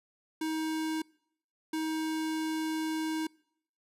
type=tone bursts at uneven times; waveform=square; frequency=316.2 Hz; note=D#4; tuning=28 cents sharp; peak=-31 dBFS; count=2; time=0.41-1.02 / 1.73-3.27 s; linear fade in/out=5 ms; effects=noise-tail reverb RT60 0.7 s tail -25 dB re dry + resampled to 32000 Hz